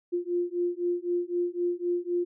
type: beating tone pair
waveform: sine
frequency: 349.2 / 353.1 Hz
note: F4 / F4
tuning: 0 / +19 cents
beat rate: 3.9 Hz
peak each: -29 dBFS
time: 0.12-2.25 s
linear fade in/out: 20 ms
effects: none